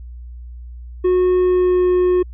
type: tone with pitch glide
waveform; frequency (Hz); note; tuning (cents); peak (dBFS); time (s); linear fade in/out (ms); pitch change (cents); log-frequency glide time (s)
triangle; 364.7 to 361.8; F#4 to F#4; -25 to -39; -10; 1.04-2.23; 10; -14; 1.38-1.89
effects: added 60 Hz sine -31 dBFS peak until 2.33 s + resampled to 8000 Hz